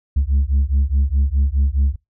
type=beating tone pair; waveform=sine; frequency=66.8 / 71.6 Hz; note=C2 / D2; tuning=+36 / -43 cents; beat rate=4.8 Hz; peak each=-15 dBFS; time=0.16-1.96 s; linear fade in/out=10 ms; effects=noise-tail reverb RT60 0.2 s tail -25 dB re dry + tanh soft clip ceiling -11 dBFS